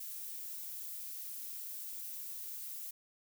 violet noise, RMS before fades -44 dBFS, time 0-2.91 s, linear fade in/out 5 ms, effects none

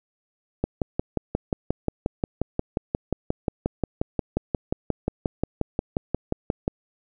click train, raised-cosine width 2 ms, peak -9 dBFS, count 35, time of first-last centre 0.64-6.679 s, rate 5.63 Hz, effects none

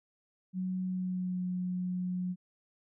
sine tone with pitch glide, 185 to 181.4 Hz, F#3 to F#3, 0 to -34 cents, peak -31 dBFS, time 0.53-2.36 s, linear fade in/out 50 ms, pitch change -34 cents, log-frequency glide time 0.83-1.45 s, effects none

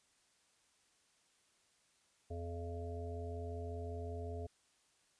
harmonic tone, 85.3 Hz, F2, 40 cents flat, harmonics 1 / 3 / 5 / 7 / 8, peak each -42 / -52 / -47 / -54 / -50 dBFS, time 2.3-4.47 s, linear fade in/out 10 ms, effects white hiss -73 dBFS RMS until 5.19 s + resampled to 22050 Hz

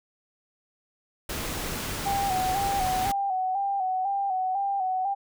pink noise, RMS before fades -32 dBFS, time 1.29-3.12 s, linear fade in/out 5 ms
sine tone with vibrato, 770 Hz, G5, 31 cents flat, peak -24 dBFS, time 2.05-5.15 s, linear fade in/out 20 ms, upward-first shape square, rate 2 Hz, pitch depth 53 cents each way
effects none

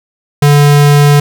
square tone, 145.1 Hz, D3, 21 cents flat, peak -4 dBFS, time 0.42-1.2 s, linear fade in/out 5 ms, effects none

